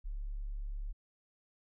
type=tone; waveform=sine; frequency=35.44 Hz; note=C#1; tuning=39 cents sharp; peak=-36 dBFS; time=0.04-0.93 s; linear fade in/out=20 ms; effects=none